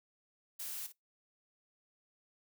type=noise with echo; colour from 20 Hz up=blue; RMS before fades=-42 dBFS; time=0.59-0.87 s; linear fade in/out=10 ms; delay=55 ms; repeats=1; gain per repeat=-12 dB; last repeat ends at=0.925 s; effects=noise-tail reverb RT60 0.2 s tail -25 dB re dry